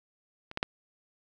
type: clicks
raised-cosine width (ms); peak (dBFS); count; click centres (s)
0.3; -26 / -16 / -10; 3; 0.514 / 0.574 / 0.629
effects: none